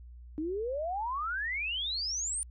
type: exponential sweep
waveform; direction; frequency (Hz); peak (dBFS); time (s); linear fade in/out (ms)
sine; up; 297.2 to 9350; -31; 0.38-2.43; 0
effects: added 60 Hz sine -46 dBFS peak until 2.5 s